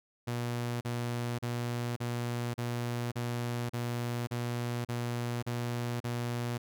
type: tone bursts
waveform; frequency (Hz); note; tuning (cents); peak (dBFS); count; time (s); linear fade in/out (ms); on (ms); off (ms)
sawtooth; 120; B2; -49; -28; 11; 0.27-6.58; 10; 540; 37
effects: none